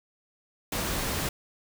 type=noise; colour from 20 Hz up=pink; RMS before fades=-30 dBFS; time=0.72-1.29 s; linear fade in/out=5 ms; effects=none